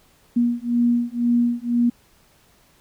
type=beating tone pair; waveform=sine; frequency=237.9 / 239.9 Hz; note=A#3 / A#3; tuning=+35 / +50 cents; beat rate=2 Hz; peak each=-20 dBFS; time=0.36-1.9 s; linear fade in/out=10 ms; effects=pink hiss -57 dBFS RMS until 2.8 s